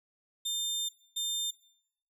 sawtooth tone bursts at uneven times, 3600 Hz, A7, 39 cents sharp, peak -28 dBFS, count 2, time 0.45-0.89 / 1.16-1.51 s, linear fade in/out 10 ms, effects noise-tail reverb RT60 0.7 s tail -19 dB re dry

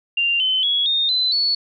sine tone with pitch steps, 2785 / 3055 / 3350 / 3675 / 4031 / 4421 Hz, F7 / G7 / G#7 / A#7 / B7 / C#8, -5 / -45 / +14 / -25 / +35 / -5 cents, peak -16 dBFS, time 0.17-1.55 s, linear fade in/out 5 ms, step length 230 ms, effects none

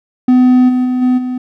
triangle tone with level steps, 252 Hz, B3, 35 cents sharp, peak -3 / -8 / -10 / -6 / -14 dBFS, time 0.28-1.38 s, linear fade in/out 5 ms, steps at 0.68 / 0.84 / 1.01 / 1.17 s, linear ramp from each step 20 ms, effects none

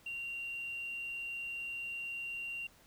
triangle tone, 2764 Hz, F7, 19 cents flat, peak -35 dBFS, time 0.06-2.67 s, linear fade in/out 5 ms, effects tanh soft clip ceiling -35 dBFS + pink hiss -63 dBFS RMS until 2.86 s

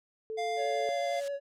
sine tone, 440 Hz, A4, in tune, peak -34 dBFS, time 0.3-0.89 s, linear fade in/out 0 ms
square tone with pitch glide, 698.5 to 690.5 Hz, F5 to F5, 0 to -20 cents, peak -32 dBFS, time 0.37-1.21 s, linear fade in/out 20 ms, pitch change -20 cents, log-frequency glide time 0.63-1.02 s
blue noise with exponential growth, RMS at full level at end -38 dBFS, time 0.49-1.28 s, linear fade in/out 1 ms, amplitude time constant 170 ms
triangle tone with vibrato, 563 Hz, C#5, 27 cents sharp, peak -30 dBFS, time 0.56-1.4 s, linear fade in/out 50 ms, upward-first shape sine, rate 11 Hz, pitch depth 17 cents each way
effects low-pass 6000 Hz 12 dB/octave

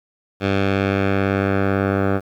10% pulse tone with low-pass filter sweep, 98 Hz, G2, in tune, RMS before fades -19 dBFS, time 0.4-2.21 s, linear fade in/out 50 ms, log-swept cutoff 3200 to 1300 Hz, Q 1.3, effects 8-bit

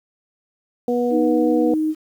harmonic tone, 243.1 Hz, B3, 27 cents flat, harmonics 1 / 2 / 3, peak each -21 / -19 / -28 dBFS, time 0.88-1.74 s, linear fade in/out 2 ms
sine tone, 311.4 Hz, D#4, 2 cents sharp, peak -17 dBFS, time 1.1-1.95 s, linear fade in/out 50 ms
effects 8-bit

